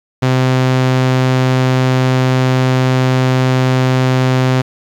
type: tone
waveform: sawtooth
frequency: 129.1 Hz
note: C3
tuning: 23 cents flat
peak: -6 dBFS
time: 0.22-4.62 s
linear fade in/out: 10 ms
effects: low-pass 5000 Hz 12 dB/octave + 7-bit